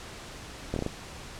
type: slowing click train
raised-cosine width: 2 ms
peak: -16 dBFS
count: 5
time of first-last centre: 0.74-0.863 s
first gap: 23 ms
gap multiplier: 1.2
effects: pink hiss -43 dBFS RMS until 1.39 s + low-pass 8000 Hz 12 dB/octave